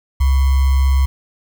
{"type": "tone with sample-and-hold", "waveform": "sine", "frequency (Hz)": 67.2, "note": "C2", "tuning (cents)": 47, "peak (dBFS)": -10, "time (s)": [0.2, 1.06], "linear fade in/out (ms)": 10, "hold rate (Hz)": 1050, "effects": []}